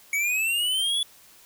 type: linear sweep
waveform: square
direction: up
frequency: 2229 to 3447 Hz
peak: -23 dBFS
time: 0.13-1.03 s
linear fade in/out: 2 ms
effects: white hiss -53 dBFS RMS until 1.45 s